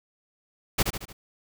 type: noise with echo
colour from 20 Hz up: pink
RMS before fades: -21 dBFS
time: 0.78-0.83 s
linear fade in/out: 10 ms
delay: 75 ms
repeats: 4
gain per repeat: -6 dB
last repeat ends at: 1.13 s
effects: none